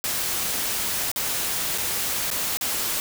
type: noise with dropouts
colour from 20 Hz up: white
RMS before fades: -26 dBFS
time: 0.04-3 s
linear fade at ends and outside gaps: 0 ms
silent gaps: 1.116-1.16 / 1.777-1.783 / 2.303-2.313 / 2.571-2.611 s
effects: none